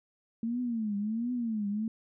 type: tone with vibrato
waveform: sine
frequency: 223.9 Hz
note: A3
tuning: 30 cents sharp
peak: -29 dBFS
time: 0.43-1.88 s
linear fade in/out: 2 ms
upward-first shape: triangle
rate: 1.4 Hz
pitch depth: 200 cents each way
effects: none